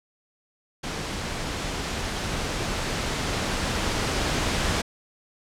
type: noise with level ramp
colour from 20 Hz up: pink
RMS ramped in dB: -31 to -24 dBFS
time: 0.83-4.82 s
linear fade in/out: 10 ms
effects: low-pass 7000 Hz 12 dB/octave